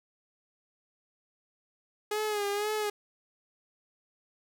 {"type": "tone with vibrato", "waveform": "sawtooth", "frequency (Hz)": 416.2, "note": "G#4", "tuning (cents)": 4, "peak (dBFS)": -25, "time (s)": [2.11, 2.9], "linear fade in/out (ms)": 5, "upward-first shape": "sine", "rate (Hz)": 2, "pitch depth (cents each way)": 55, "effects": []}